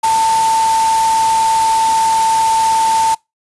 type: tone in noise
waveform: sine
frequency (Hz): 892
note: A5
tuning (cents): +23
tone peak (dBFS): -10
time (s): 0.03-3.15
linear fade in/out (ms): 10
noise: white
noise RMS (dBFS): -22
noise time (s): 0.03-3.15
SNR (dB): +9
effects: noise-tail reverb RT60 0.2 s tail -24 dB re dry + resampled to 24000 Hz